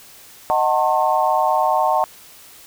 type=chord; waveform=sine; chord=D# diminished seventh; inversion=none; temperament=just; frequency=622.3 / 746.7 / 896 / 1075.3 Hz; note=D#5 / F#5 / A5 / C6; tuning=0 / +16 / +31 / +47 cents; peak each=-21 / -19 / -19 / -22 dBFS; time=0.5-2.04 s; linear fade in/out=0 ms; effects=white hiss -44 dBFS RMS until 2.66 s